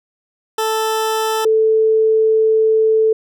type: tone pair in turn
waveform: 20% pulse / sine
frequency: 440 / 440 Hz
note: A4 / A4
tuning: 0 / 0 cents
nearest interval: unison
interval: 0 cents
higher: neither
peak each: -11 / -10 dBFS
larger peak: second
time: 0.58-1.45 / 1.45-3.13 s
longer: second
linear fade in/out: 5 ms
effects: none